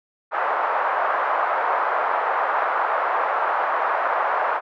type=band-pass noise; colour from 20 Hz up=white; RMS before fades=-22 dBFS; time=0.31-4.61 s; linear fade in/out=50 ms; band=590 to 1300 Hz; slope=24 dB/octave; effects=none